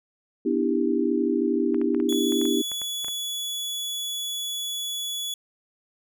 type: chord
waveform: sine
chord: E minor seventh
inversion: second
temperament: just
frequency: 247.2 / 296.7 / 329.6 / 395.6 Hz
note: B3 / D4 / E4 / G4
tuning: +2 / +18 / 0 / +16 cents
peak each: -26 dBFS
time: 0.45-2.62 s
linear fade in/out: 10 ms
type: clicks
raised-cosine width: 0.5 ms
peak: -25 dBFS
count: 12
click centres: 1.745 / 1.815 / 1.947 / 2.001 / 2.126 / 2.322 / 2.415 / 2.454 / 2.717 / 2.817 / 3.046 / 3.083 s
type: tone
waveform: sawtooth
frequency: 3400 Hz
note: G#7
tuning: 40 cents sharp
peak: -25 dBFS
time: 2.09-5.34 s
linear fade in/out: 2 ms
effects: none